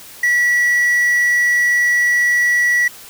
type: tone with quantisation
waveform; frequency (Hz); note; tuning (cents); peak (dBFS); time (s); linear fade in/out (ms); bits
triangle; 1942; B6; -30; -10; 0.23-2.88; 5; 6
effects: white hiss -38 dBFS RMS until 3.09 s